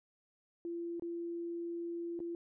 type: tone with dropouts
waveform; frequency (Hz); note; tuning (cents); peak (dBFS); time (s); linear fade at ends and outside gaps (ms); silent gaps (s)
sine; 340.8; F4; -42; -37; 0.65-2.35; 1; 0.997-1.022 / 2.192-2.202
effects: none